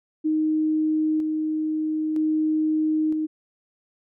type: tone with tremolo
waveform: sine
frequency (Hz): 311.1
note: D#4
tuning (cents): 0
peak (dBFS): -19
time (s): 0.24-3.27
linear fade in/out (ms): 20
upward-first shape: square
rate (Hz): 0.52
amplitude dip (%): 30
effects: none